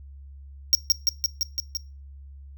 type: tone with echo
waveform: square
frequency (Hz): 5588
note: F8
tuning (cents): 0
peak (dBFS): -14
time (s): 0.73-0.75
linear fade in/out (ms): 0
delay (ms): 170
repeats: 6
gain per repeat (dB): -2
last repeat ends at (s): 1.77
effects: noise-tail reverb RT60 0.3 s tail -21 dB re dry + added 69 Hz sine -41 dBFS peak until 2.57 s